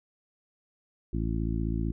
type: harmonic tone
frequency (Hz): 55.6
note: A1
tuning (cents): +19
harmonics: 1 / 2 / 3 / 4 / 5 / 6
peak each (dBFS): -30 / -33 / -35 / -36 / -37 / -38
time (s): 1.13-1.92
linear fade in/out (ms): 5
effects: none